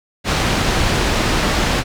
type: low-pass noise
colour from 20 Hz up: pink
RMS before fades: -17 dBFS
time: 0.24-1.84 s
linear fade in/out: 50 ms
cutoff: 5400 Hz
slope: 12 dB/octave
effects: none